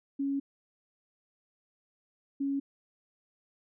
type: tone pair in turn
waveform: sine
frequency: 277.2 / 277.2 Hz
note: C#4 / C#4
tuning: 0 / 0 cents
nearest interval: unison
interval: 0 cents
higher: neither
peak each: -28 dBFS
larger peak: neither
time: 0.19-0.4 / 2.4-2.6 s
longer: first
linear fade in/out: 10 ms
effects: none